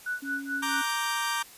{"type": "tone with tremolo", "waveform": "sine", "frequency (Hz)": 1480, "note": "F#6", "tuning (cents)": 0, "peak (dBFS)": -27, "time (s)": [0.06, 0.89], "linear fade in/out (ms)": 5, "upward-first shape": "sine", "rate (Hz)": 4.6, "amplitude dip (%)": 100}
{"type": "tone", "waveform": "sine", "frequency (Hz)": 277.2, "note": "C#4", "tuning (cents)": 0, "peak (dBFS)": -35, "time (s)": [0.22, 0.82], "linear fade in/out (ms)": 10}
{"type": "chord", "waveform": "sawtooth", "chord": "G minor", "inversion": "first", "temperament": "equal", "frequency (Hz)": [932.3, 1174.7, 1568], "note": ["Bb5", "D6", "G6"], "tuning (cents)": [0, 0, 0], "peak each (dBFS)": -28, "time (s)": [0.62, 1.43], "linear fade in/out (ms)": 10}
{"effects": ["white hiss -50 dBFS RMS until 1.57 s", "resampled to 32000 Hz"]}